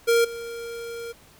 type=tone with level steps; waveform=square; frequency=466.2 Hz; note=A#4; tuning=in tune; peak=-17 / -33 dBFS; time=0.07-1.13 s; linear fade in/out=20 ms; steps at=0.24 s; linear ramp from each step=10 ms; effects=pink hiss -53 dBFS RMS until 1.39 s